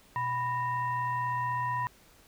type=tone with frequency modulation; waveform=sine; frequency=987.8 Hz; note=B5; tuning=in tune; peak=-28 dBFS; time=0.16-1.87 s; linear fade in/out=0 ms; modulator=864 Hz; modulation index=0.68; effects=pink hiss -59 dBFS RMS until 2.27 s